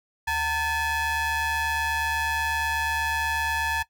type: ring-modulated tone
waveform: square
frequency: 415.3 Hz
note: G#4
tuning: in tune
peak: -21 dBFS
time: 0.27-3.83 s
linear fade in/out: 10 ms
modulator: 1320 Hz
effects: noise-tail reverb RT60 0.1 s tail -17 dB re dry